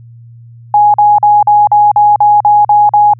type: tone bursts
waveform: sine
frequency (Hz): 832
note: G#5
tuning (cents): +3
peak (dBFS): -3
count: 10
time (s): 0.74-3.136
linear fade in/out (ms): 2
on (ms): 200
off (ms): 44
effects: added 117 Hz sine -32 dBFS peak until 3.19 s